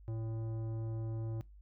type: tone with tanh clipping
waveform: sine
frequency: 112.2 Hz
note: A2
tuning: 34 cents sharp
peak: -38 dBFS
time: 0.08-1.41 s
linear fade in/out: 0 ms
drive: 13 dB
effects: noise-tail reverb RT60 0.2 s tail -21 dB re dry + added 50 Hz sine -53 dBFS peak until 1.61 s